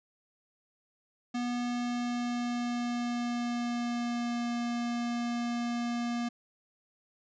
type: tone with pitch glide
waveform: square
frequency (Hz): 243 to 238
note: B3 to A#3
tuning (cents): -28 to +36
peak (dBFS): -31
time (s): 1.34-6.29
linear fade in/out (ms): 10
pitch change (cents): -36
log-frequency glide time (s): 1.53-4.5
effects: resampled to 16000 Hz